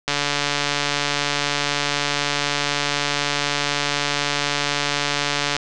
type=click train; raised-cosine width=0.2 ms; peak=-3 dBFS; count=791; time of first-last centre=0.08-5.566 s; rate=144 Hz; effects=resampled to 22050 Hz + 7-bit